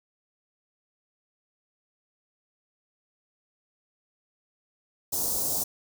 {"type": "band-stop noise", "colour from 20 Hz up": "white", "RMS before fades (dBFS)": -28, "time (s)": [5.12, 5.64], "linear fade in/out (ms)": 10, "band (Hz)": [870, 5300], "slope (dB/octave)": 24, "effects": []}